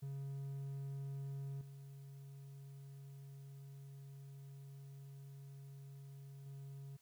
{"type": "tone with level steps", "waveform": "triangle", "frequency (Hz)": 137.9, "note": "C#3", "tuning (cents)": -9, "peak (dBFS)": [-40, -49, -46], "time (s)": [0.02, 6.97], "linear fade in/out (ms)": 10, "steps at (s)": [1.61, 6.46], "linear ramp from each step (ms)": 2, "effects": ["white hiss -73 dBFS RMS until 7.01 s"]}